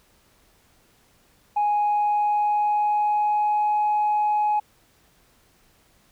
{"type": "tone with pitch glide", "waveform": "sine", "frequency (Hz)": [830.6, 840.7], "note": ["G#5", "G#5"], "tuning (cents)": [0, 21], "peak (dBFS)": -17, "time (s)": [1.56, 4.6], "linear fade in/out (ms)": 10, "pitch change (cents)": 21, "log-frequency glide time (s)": [1.7, 3.76], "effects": ["tanh soft clip ceiling -16 dBFS", "pink hiss -60 dBFS RMS until 6.11 s"]}